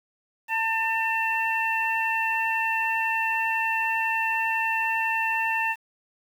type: harmonic tone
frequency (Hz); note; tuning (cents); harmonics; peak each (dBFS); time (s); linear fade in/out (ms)
898; A5; +35; 1 / 2 / 3; -27 / -27 / -27; 0.48-5.76; 50
effects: 8-bit